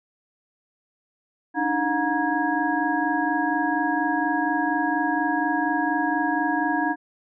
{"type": "tone cluster", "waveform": "sine", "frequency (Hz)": [290.3, 314.5, 722, 946, 1651], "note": ["D4", "D#4", "F#5", "A#5", "G#6"], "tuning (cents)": [-20, 19, -43, 25, -11], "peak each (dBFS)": -27, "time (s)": [1.54, 6.96], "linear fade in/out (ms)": 50, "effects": []}